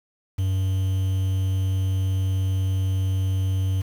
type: tone with quantisation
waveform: triangle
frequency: 94.9 Hz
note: F#2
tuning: 44 cents sharp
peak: -18 dBFS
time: 0.38-3.82 s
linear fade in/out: 10 ms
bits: 7
effects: none